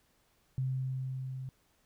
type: tone with level ramp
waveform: sine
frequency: 130.81 Hz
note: C3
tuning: in tune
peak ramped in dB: -29 to -38 dBFS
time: 0.58-1.49 s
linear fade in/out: 0 ms
effects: pink hiss -71 dBFS RMS until 1.85 s